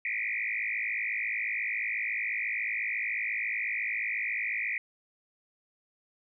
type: tone with frequency modulation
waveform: sine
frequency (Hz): 2182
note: C#7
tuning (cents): -28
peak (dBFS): -29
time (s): 0.05-4.78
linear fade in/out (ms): 2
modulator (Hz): 54.1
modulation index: 5
effects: none